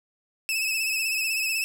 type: tone with vibrato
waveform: sawtooth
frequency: 2603 Hz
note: E7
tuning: 22 cents flat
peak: -21 dBFS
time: 0.49-1.64 s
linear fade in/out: 0 ms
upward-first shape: triangle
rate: 16 Hz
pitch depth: 59 cents each way
effects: none